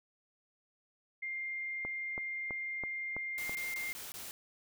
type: tone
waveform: sine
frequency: 2108 Hz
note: C7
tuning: 12 cents sharp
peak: -36 dBFS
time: 1.22-3.93 s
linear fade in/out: 10 ms
type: click train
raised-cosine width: 1 ms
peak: -28 dBFS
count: 6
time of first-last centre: 1.85-3.495 s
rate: 3.04 Hz
type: noise bursts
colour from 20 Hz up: white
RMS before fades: -45 dBFS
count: 5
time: 3.38-4.31 s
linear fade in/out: 0 ms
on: 170 ms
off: 20 ms
effects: none